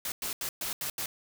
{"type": "noise bursts at uneven times", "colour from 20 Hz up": "white", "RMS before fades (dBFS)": -34, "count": 6, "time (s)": [[0.05, 0.12], [0.22, 0.33], [0.41, 0.49], [0.61, 0.73], [0.81, 0.9], [0.98, 1.06]], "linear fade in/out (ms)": 2, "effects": []}